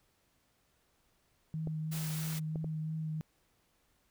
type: tone with vibrato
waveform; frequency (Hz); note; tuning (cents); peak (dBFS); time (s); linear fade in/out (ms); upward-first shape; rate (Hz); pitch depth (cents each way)
sine; 157.3; D#3; +19; -34; 1.54-3.21; 0; triangle; 3; 20
type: clicks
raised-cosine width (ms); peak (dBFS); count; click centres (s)
2; -28; 3; 1.673 / 2.558 / 2.644
type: noise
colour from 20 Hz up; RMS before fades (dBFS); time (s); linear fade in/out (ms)
white; -43; 1.91-2.4; 20
effects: pink hiss -73 dBFS RMS until 4.1 s